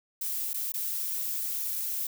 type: noise with dropouts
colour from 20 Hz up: violet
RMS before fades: -32 dBFS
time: 0.21-2.07 s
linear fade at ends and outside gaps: 5 ms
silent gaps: 0.533-0.541 / 0.721-0.739 s
effects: none